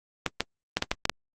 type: clicks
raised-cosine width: 0.2 ms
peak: -6 dBFS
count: 7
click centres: 0.263 / 0.406 / 0.77 / 0.824 / 0.915 / 1.054 / 1.096 s
effects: Opus 24 kbps